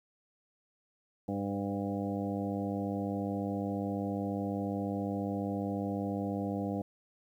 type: harmonic tone with a mistuned harmonic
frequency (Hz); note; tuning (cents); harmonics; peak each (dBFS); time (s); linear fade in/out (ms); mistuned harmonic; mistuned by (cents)
100; G2; +35; 1 / 2 / 3 / 4 / 5 / 6 / 7 / 8; -40 / -35 / -37 / -47 / -40 / -45 / -43 / -46; 1.28-6.82; 5; 6; -16
effects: 11-bit